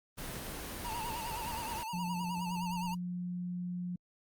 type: noise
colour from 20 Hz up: pink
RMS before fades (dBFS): -41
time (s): 0.17-1.84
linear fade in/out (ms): 20
type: tone with vibrato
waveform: square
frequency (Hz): 916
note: A#5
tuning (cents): -31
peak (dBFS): -38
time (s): 0.84-2.95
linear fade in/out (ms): 10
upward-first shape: sine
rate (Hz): 9.6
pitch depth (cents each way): 93
type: tone with pitch glide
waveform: sine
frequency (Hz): 176.4 to 178.04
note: F3 to F3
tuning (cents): +18 to +34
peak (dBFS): -35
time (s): 1.93-3.96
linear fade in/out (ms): 5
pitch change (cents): +16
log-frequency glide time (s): 2.07-2.91
effects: Opus 24 kbps